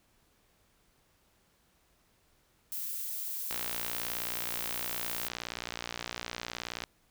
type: noise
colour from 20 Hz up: violet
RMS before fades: -37 dBFS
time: 2.72-5.28 s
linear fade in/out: 0 ms
type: click train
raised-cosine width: 0.2 ms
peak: -18 dBFS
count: 198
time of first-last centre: 3.51-6.838 s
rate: 59.2 Hz
effects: pink hiss -69 dBFS RMS until 7.1 s